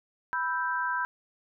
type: chord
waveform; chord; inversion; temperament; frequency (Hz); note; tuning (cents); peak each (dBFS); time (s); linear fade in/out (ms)
sine; E minor; second; equal; 987.8 / 1318.5 / 1568; B5 / E6 / G6; 0 / 0 / 0; -30 / -36 / -30; 0.33-1.05; 0
effects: none